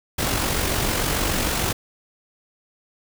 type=noise with amplitude modulation; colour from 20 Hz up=pink; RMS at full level=-21 dBFS; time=0.18-1.73 s; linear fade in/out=10 ms; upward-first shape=sine; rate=46.7 Hz; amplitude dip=40%; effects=none